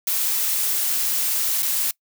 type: noise with dropouts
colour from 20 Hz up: blue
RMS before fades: -22 dBFS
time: 0.07-1.91 s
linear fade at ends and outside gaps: 2 ms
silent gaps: 1.624-1.628 s
effects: noise-tail reverb RT60 0.1 s tail -23 dB re dry